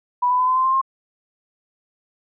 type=tone with pitch steps; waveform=sine; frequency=984 / 997.2 / 1010.5 / 1024 / 1037.7 / 1051.6 / 1065.6 Hz; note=B5 / B5 / B5 / C6 / C6 / C6 / C6; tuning=-7 / +16 / +39 / -38 / -15 / +8 / +31 cents; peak=-15 dBFS; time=0.22-0.815 s; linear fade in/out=10 ms; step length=85 ms; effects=none